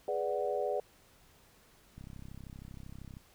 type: chord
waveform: sine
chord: G# half-diminished seventh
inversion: none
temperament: equal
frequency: 415.3 / 493.9 / 587.3 / 740 Hz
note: G#4 / B4 / D5 / F#5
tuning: 0 / 0 / 0 / 0 cents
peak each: -36 / -36 / -35 / -38 dBFS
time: 0.08-0.8 s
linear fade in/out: 2 ms
type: click train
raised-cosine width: 5 ms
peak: -35 dBFS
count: 40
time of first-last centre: 1.98-3.169 s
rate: 32.8 Hz
effects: pink hiss -63 dBFS RMS until 3.34 s